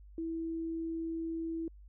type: tone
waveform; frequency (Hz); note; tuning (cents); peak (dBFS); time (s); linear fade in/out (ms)
sine; 327.9; E4; -9; -34; 0.18-1.68; 2
effects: added 50 Hz sine -51 dBFS peak until 1.88 s